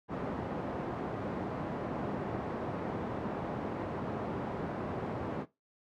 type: band-pass noise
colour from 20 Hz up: pink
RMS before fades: -37 dBFS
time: 0.08-5.46 s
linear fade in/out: 50 ms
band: 140 to 910 Hz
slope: 12 dB/octave
effects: noise-tail reverb RT60 0.2 s tail -17 dB re dry